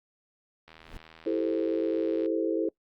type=click train; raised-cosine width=0.3 ms; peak=-33 dBFS; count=128; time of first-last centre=0.68-2.26 s; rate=80.4 Hz
type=noise with exponential growth; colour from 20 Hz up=brown; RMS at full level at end=-39 dBFS; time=0.73-0.97 s; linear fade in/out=0 ms; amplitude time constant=52 ms
type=chord; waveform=sine; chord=A minor seventh; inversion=second; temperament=equal; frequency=329.6 / 392 / 440 / 523.3 Hz; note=E4 / G4 / A4 / C5; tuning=0 / 0 / 0 / 0 cents; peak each=-28 / -34 / -30 / -33 dBFS; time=1.26-2.69 s; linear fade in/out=5 ms
effects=noise-tail reverb RT60 0.1 s tail -24 dB re dry + Opus 48 kbps